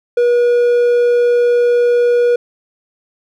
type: tone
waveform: triangle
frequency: 482 Hz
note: B4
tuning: 42 cents flat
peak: -7 dBFS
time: 0.17-2.36 s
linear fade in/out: 5 ms
effects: none